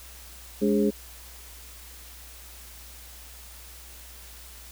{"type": "tone cluster", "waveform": "sine", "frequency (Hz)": [209, 291.9, 411.4, 534], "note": ["G#3", "D4", "G#4", "C5"], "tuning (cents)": [11, -10, -16, 35], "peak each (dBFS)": [-23, -27, -24, -32], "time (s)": [0.61, 0.91], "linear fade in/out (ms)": 20, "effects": ["added 60 Hz sine -47 dBFS peak until 4.71 s", "white hiss -47 dBFS RMS until 4.71 s"]}